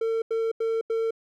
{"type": "tone bursts", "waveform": "triangle", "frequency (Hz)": 451.7, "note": "A4", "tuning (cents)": 45, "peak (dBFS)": -21, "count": 4, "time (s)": [0.01, 1.108], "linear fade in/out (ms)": 5, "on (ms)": 210, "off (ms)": 86, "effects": []}